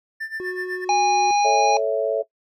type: tone with tremolo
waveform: triangle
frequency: 1779 Hz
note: A6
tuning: 19 cents sharp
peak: -24 dBFS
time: 0.2-0.85 s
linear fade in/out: 10 ms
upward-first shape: sine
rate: 8 Hz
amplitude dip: 85%
type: tone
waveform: triangle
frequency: 366.6 Hz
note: F#4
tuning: 16 cents flat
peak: -25 dBFS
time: 0.4-1.31 s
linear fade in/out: 0 ms
type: harmonic tone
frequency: 820 Hz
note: G#5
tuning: 22 cents flat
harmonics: 1 / 3 / 5 / 7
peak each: -16 / -26 / -31 / -29 dBFS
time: 0.89-1.77 s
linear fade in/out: 2 ms
type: chord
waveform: sine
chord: A major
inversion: none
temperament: equal with one note detuned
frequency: 440 / 557.9 / 659.3 Hz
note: A4 / C#5 / E5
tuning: 0 / +11 / 0 cents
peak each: -23 dBFS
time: 1.44-2.23 s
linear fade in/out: 20 ms
effects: noise-tail reverb RT60 0.1 s tail -19 dB re dry